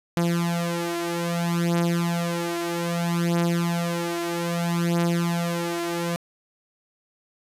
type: beating tone pair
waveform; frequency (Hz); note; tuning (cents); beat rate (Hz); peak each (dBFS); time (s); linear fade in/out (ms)
sawtooth; 170.6 / 171.22; F3 / F3; -40 / -34; 0.62; -21 / -22; 0.17-6.16; 0
effects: resampled to 32000 Hz + 8-bit